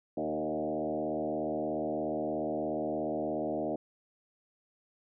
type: tone with frequency modulation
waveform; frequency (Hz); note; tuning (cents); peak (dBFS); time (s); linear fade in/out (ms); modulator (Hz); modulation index
sine; 463.1; A#4; -11; -30; 0.17-3.76; 5; 76.9; 3.1
effects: none